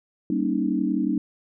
sine chord, Eb dominant seventh, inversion first, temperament just, 194.45 / 233.3 / 280 / 311.1 Hz, G3 / Bb3 / Db4 / Eb4, -14 / +2 / +18 / 0 cents, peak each -27 / -27 / -26 / -26 dBFS, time 0.3-1.18 s, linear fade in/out 2 ms, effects none

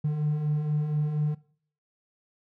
triangle beating tone pair, 146.83 / 151.03 Hz, D3 / D3, 0 / +49 cents, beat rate 4.2 Hz, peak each -31 / -22 dBFS, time 0.04-1.35 s, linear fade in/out 10 ms, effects noise-tail reverb RT60 0.5 s tail -20 dB re dry + tanh soft clip ceiling -17 dBFS

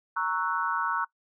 sine chord, F# dominant seventh, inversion first, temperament equal, 932.3 / 1108.7 / 1318.5 / 1480 Hz, A#5 / C#6 / E6 / F#6, 0 / 0 / 0 / 0 cents, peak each -31 dBFS, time 0.16-1.05 s, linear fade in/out 10 ms, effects noise-tail reverb RT60 0.1 s tail -21 dB re dry

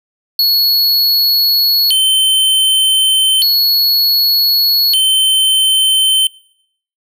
square tone with vibrato, 3669 Hz, A#7, 28 cents flat, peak -9 dBFS, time 0.39-6.27 s, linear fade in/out 2 ms, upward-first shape square, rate 0.33 Hz, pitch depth 300 cents each way, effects noise-tail reverb RT60 0.7 s tail -23 dB re dry

